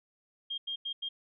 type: tone bursts at uneven times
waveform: sine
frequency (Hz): 3218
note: G7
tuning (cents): +45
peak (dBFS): -33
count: 4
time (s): 0.5-0.58 / 0.67-0.76 / 0.85-0.93 / 1.02-1.09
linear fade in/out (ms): 10
effects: none